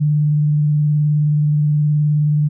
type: tone with vibrato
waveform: sine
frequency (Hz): 149.3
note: D3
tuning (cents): +29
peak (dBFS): -12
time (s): 0-2.49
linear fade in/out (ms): 20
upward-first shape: triangle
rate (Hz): 19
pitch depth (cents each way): 28
effects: none